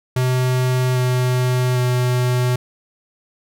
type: tone with pitch steps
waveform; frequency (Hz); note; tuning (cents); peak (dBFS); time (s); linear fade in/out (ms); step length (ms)
square; 127.3 / 126.06 / 124.82; C3 / B2 / B2; -47 / +36 / +19; -16; 0.16-2.56; 5; 800
effects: none